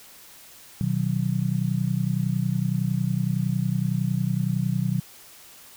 sine chord, B major, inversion none, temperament just, 123.47 / 154.34 / 185.21 Hz, B2 / D#3 / F#3, 0 / -14 / +2 cents, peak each -26 dBFS, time 0.81-5 s, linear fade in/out 0 ms, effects white hiss -48 dBFS RMS until 5.76 s

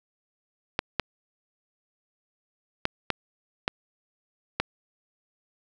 clicks, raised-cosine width 0.3 ms, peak -7 dBFS, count 6, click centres 0.791 / 0.997 / 2.854 / 3.103 / 3.679 / 4.6 s, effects none

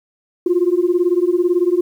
sine beating tone pair, 344.8 / 362.8 Hz, F4 / F#4, -22 / -34 cents, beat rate 18 Hz, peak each -15 dBFS, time 0.46-1.81 s, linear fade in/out 5 ms, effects tanh soft clip ceiling -6 dBFS + 8-bit

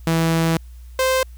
sawtooth tone pair in turn, 164 / 520.7 Hz, E3 / C5, -9 / -8 cents, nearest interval octave + minor sixth, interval 2001 cents, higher second, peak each -12 dBFS, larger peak neither, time 0.07-0.57 / 0.99-1.23 s, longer first, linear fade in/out 2 ms, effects added 60 Hz sine -36 dBFS peak until 1.37 s + white hiss -57 dBFS RMS until 1.37 s

